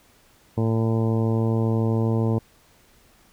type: harmonic tone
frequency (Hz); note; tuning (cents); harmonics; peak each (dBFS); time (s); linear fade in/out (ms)
112.7; A2; +42; 1 / 2 / 3 / 4 / 5 / 6 / 7 / 8 / 9; -21 / -25 / -29 / -29 / -35 / -40 / -40 / -39 / -42; 0.57-2.39; 10
effects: pink hiss -57 dBFS RMS until 3.32 s